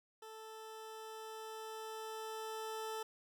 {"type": "tone with level ramp", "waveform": "20% pulse", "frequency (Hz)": 440, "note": "A4", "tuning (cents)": 0, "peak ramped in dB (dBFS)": [-45, -35], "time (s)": [0.22, 3.03], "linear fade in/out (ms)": 5, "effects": []}